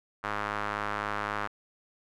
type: tone with band-pass filter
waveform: square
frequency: 51.91 Hz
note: G#1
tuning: in tune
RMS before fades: -33 dBFS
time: 0.23-1.48 s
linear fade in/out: 20 ms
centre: 1300 Hz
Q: 2
effects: none